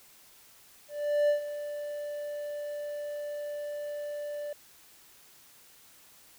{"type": "tone with ADSR envelope", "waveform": "triangle", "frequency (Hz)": 587.3, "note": "D5", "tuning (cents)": 0, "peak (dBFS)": -19, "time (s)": [0.88, 4.53], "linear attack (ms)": 410, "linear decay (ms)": 110, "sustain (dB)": -13, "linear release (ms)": 4, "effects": ["white hiss -57 dBFS RMS until 6.38 s"]}